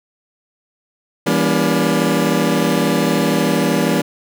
25% pulse chord, E diminished seventh, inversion none, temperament just, 164.81 / 197.78 / 237.3 / 284.8 Hz, E3 / G3 / Bb3 / Db4, 0 / +16 / +31 / +47 cents, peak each -16 dBFS, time 1.26-4.02 s, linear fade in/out 10 ms, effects none

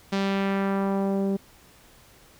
sawtooth tone with low-pass filter sweep, 196 Hz, G3, in tune, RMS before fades -25 dBFS, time 0.12-1.37 s, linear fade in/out 10 ms, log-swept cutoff 4900 to 400 Hz, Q 1.2, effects pink hiss -54 dBFS RMS until 2.39 s

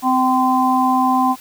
harmonic tone, 257.8 Hz, C4, 26 cents flat, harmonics 1 / 3 / 4, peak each -17 / -17 / -17 dBFS, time 0.02-1.36 s, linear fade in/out 50 ms, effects white hiss -41 dBFS RMS until 1.4 s

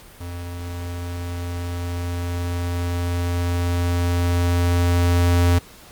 square tone with level ramp, 87.31 Hz, F2, in tune, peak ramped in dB -30 to -14 dBFS, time 0.2-5.59 s, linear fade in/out 10 ms, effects pink hiss -45 dBFS RMS until 5.91 s + Opus 48 kbps

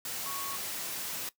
sine tone in noise, 1108.7 Hz, C#6, in tune, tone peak -39 dBFS, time 0.26-0.56 s, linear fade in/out 2 ms, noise white, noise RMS -37 dBFS, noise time 0.05-1.29 s, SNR -5 dB, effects noise-tail reverb RT60 0.1 s tail -17 dB re dry + high-pass 100 Hz 12 dB/octave

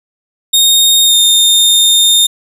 sawtooth tone with pitch glide, 3700 to 3649 Hz, A#7 to A#7, -14 to -38 cents, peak -3 dBFS, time 0.53-2.27 s, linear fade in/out 10 ms, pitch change -24 cents, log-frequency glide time 1.05-1.15 s, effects none

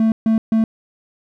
triangle tone bursts, 222.4 Hz, A3, 19 cents sharp, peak -10 dBFS, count 3, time 0-0.64 s, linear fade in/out 2 ms, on 120 ms, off 140 ms, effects none

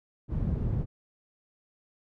white low-pass noise, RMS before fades -29 dBFS, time 0.28-0.86 s, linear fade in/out 50 ms, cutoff 120 Hz, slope 12 dB/octave, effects none

